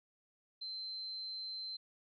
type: tone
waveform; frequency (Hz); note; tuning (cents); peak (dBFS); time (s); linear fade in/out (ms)
sine; 4100; C8; -36; -40; 0.61-1.77; 10
effects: MP3 96 kbps